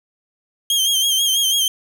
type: tone with vibrato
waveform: sawtooth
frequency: 3196 Hz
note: G7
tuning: 33 cents sharp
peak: -12 dBFS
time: 0.7-1.68 s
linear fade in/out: 2 ms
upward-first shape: sine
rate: 6.1 Hz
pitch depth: 56 cents each way
effects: none